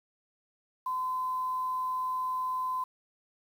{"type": "tone with quantisation", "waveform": "sine", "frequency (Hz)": 1022, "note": "C6", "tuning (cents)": -41, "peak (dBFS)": -29, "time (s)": [0.86, 2.84], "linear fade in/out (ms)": 5, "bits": 9, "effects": []}